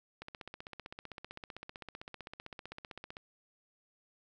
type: click train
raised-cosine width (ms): 0.3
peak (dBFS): -28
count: 47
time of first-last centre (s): 0.22-3.169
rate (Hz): 15.6
effects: none